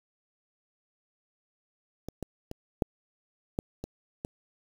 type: clicks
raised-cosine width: 2 ms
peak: -24 / -21 / -25 / -10 / -15 / -23 / -21 dBFS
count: 7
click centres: 2.086 / 2.227 / 2.514 / 2.822 / 3.589 / 3.84 / 4.249 s
effects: 7-bit